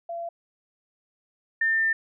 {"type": "tone pair in turn", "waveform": "sine", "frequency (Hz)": [680, 1799.2], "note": ["F5", "A6"], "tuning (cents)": [-46, 38], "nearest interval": "octave + perfect fourth", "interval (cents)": 1684, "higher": "second", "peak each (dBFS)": [-30, -20], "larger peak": "second", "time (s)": [[0.09, 0.29], [1.61, 1.93]], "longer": "second", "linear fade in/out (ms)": 5, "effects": []}